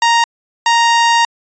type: tone pair in turn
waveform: sawtooth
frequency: 932.3 / 932.3 Hz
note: A#5 / A#5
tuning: 0 / 0 cents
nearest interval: unison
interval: 0 cents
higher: neither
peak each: -5 dBFS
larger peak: neither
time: 0.02-0.24 / 0.66-1.25 s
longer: second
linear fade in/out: 2 ms
effects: resampled to 16000 Hz